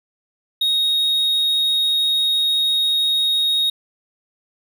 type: tone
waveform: triangle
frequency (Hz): 3749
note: A#7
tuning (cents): +9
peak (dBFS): -14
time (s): 0.61-3.7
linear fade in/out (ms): 5
effects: none